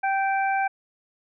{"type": "harmonic tone", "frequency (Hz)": 780, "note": "G5", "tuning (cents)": -9, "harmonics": [1, 2, 3], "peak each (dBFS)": [-22, -28, -32], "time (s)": [0.03, 0.68], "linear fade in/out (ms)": 10, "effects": []}